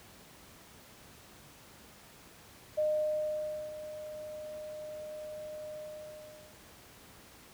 sine tone with ADSR envelope, 611 Hz, D#5, 32 cents flat, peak -26 dBFS, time 2.77-6.6 s, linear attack 16 ms, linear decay 920 ms, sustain -14 dB, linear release 850 ms, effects pink hiss -55 dBFS RMS until 7.53 s + high-pass 60 Hz 12 dB/octave

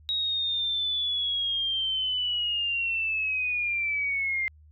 sine linear sweep, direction down, 3807 to 2093 Hz, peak -25 dBFS, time 0.09-4.48 s, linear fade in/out 0 ms, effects added 76 Hz sine -51 dBFS peak until 4.71 s

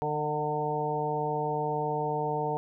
harmonic tone with a mistuned harmonic, 150.9 Hz, D3, 47 cents sharp, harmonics 1 / 2 / 3 / 4 / 5 / 6, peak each -35 / -40 / -32 / -38 / -33 / -33 dBFS, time 0.02-2.57 s, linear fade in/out 0 ms, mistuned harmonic 5, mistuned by -21 cents, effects none

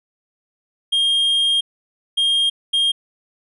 triangle tone bursts at uneven times, 3225 Hz, G7, 48 cents sharp, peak -13 dBFS, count 3, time 0.92-1.61 / 2.17-2.5 / 2.73-2.92 s, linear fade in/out 10 ms, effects resampled to 32000 Hz

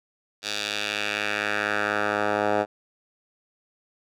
10% pulse tone with band-pass filter sweep, 104.1 Hz, G#2, 5 cents sharp, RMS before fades -26 dBFS, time 0.42-2.66 s, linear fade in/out 50 ms, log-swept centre 4300 to 790 Hz, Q 1.6, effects none

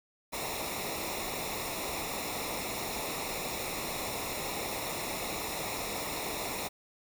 pink noise with comb filter, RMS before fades -36 dBFS, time 0.32-6.69 s, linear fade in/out 20 ms, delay 0.64 ms, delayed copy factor -0.75, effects none

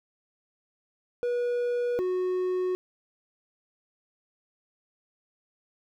triangle tone pair in turn, 484.7 / 366.8 Hz, B4 / F#4, -32 / -15 cents, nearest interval perfect fourth, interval 483 cents, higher first, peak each -23 dBFS, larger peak neither, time 1.23-1.99 / 1.99-2.75 s, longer neither, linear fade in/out 0 ms, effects none

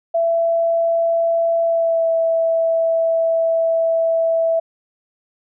sine tone with pitch glide, 668 to 658 Hz, E5 to E5, +23 to -3 cents, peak -14 dBFS, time 0.14-4.6 s, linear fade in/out 10 ms, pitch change -26 cents, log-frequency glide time 1.64-2.08 s, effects none

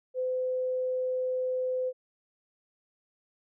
sine tone, 510 Hz, C5, 44 cents flat, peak -27 dBFS, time 0.14-1.93 s, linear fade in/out 50 ms, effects none

